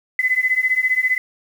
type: beating tone pair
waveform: sine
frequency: 2014 / 2029 Hz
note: B6 / B6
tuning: +33 / +46 cents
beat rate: 15 Hz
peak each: -19 / -18 dBFS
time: 0.19-1.18 s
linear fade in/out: 2 ms
effects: 7-bit